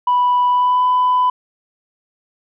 sine tone with pitch glide, 986 to 999.8 Hz, B5 to B5, -3 to +21 cents, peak -10 dBFS, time 0.07-1.3 s, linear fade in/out 5 ms, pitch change +24 cents, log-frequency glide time 0.48-0.84 s, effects tanh soft clip ceiling -9 dBFS

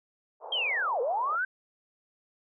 white band-pass noise, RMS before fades -42 dBFS, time 0.4-1.39 s, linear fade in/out 50 ms, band 450 to 1000 Hz, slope 48 dB/octave
sine linear two-way sweep, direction down then up, 3250 to 449.1 to 1575 Hz, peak -26 dBFS, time 0.52-1.45 s, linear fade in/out 5 ms, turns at 1.01 s
effects none

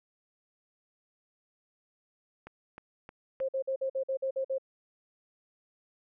click train, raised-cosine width 0.5 ms, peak -30 dBFS, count 4, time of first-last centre 2.47-3.402 s, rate 3.22 Hz
sine tone bursts, 533 Hz, C5, 32 cents sharp, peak -28 dBFS, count 9, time 3.4-4.583 s, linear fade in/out 10 ms, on 87 ms, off 50 ms
effects none

